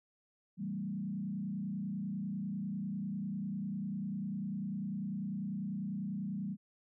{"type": "tone with frequency modulation", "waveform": "sine", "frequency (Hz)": 196, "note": "G3", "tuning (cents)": 0, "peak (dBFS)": -35, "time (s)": [0.57, 6.57], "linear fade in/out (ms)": 50, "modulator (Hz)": 30.1, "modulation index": 1.1, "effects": []}